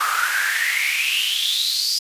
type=noise with high-pass filter sweep; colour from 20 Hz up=pink; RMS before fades=-21 dBFS; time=0-1.99 s; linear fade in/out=10 ms; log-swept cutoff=1200 to 5000 Hz; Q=9.2; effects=resampled to 32000 Hz